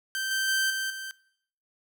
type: tone with level steps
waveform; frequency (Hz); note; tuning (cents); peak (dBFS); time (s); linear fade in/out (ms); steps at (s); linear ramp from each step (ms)
sawtooth; 1558; G6; -11; -25 / -22 / -20 / -25 / -32; 0.15-1.11; 0; 0.31 / 0.48 / 0.7 / 0.9; 2
effects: noise-tail reverb RT60 0.7 s tail -22 dB re dry